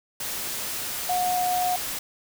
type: tone in noise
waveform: sine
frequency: 725 Hz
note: F#5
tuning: 35 cents flat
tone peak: -22 dBFS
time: 1.09-1.76 s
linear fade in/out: 5 ms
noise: white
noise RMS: -31 dBFS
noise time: 0.2-1.99 s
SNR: +6 dB
effects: none